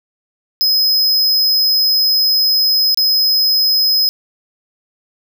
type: tone with dropouts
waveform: square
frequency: 5080 Hz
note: D#8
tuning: 35 cents sharp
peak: -11 dBFS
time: 0.61-4.09 s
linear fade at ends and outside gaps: 0 ms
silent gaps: 2.945-2.974 s
effects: none